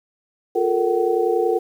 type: tone cluster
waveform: sine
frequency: 354.1 / 431.6 / 462.2 / 757 Hz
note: F4 / A4 / A#4 / F#5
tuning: +24 / -33 / -15 / +39 cents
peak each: -22 / -22 / -20 / -25 dBFS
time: 0.55-1.59 s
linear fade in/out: 10 ms
effects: 8-bit